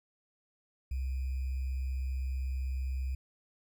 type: tone with sample-and-hold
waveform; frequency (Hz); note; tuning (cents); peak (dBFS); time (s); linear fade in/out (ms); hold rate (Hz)
sine; 65.41; C2; 0; -31; 0.91-3.15; 5; 2450
effects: none